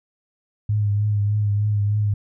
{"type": "tone with vibrato", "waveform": "sine", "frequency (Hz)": 103.83, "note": "G#2", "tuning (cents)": 0, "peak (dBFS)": -17, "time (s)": [0.69, 2.14], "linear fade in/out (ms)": 5, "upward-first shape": "triangle", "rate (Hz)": 3.3, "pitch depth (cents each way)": 39, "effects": []}